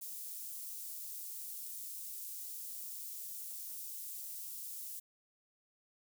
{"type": "high-pass noise", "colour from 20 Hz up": "white", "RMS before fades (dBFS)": -45, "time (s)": [0.01, 5], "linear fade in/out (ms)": 10, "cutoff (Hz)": 8400, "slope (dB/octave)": 12, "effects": []}